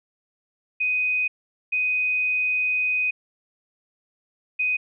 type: tone bursts at uneven times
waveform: sine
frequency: 2500 Hz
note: D#7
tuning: 8 cents sharp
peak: -20 dBFS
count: 3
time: 0.8-1.28 / 1.72-3.11 / 4.59-4.77 s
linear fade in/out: 10 ms
effects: none